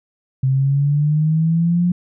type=exponential sweep; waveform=sine; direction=up; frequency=130.81 to 178.7 Hz; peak=-13 dBFS; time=0.43-1.92 s; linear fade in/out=5 ms; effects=none